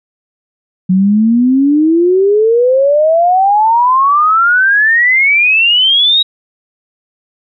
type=exponential sweep; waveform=sine; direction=up; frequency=181.4 to 3840 Hz; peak=-6 dBFS; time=0.89-6.23 s; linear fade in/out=10 ms; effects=none